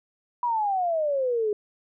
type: exponential sweep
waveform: sine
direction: down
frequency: 987.8 to 410 Hz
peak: -22 dBFS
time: 0.43-1.53 s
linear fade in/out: 2 ms
effects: none